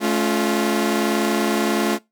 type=chord; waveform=sawtooth; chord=A augmented; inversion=none; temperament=equal with one note detuned; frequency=215.6 / 277.2 / 349.2 Hz; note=A3 / C#4 / E#4; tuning=-35 / 0 / 0 cents; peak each=-17 / -21 / -18 dBFS; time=0-1.99 s; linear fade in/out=50 ms; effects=noise-tail reverb RT60 0.2 s tail -22 dB re dry